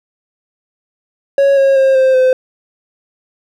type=tone with pitch steps; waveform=triangle; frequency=554.4 / 544.2 / 534.3 / 524.5 / 514.9 Hz; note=C#5 / C#5 / C5 / C5 / C5; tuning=0 / -32 / +36 / +4 / -28 cents; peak=-5 dBFS; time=1.38-2.33 s; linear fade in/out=2 ms; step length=190 ms; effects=none